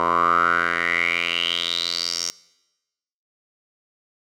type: tone with band-pass filter sweep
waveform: 10% pulse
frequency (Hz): 85.7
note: F2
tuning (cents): -32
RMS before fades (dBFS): -22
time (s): 0-2.3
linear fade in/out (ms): 0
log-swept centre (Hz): 960 to 5800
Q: 6.6
effects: noise-tail reverb RT60 1.0 s tail -22 dB re dry